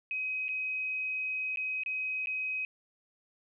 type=tone with dropouts; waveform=sine; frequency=2528 Hz; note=D#7; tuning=27 cents sharp; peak=-31 dBFS; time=0.11-2.65 s; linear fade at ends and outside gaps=1 ms; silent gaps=0.483-0.489 / 1.56-1.572 / 1.835-1.861 / 2.259-2.271 s; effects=none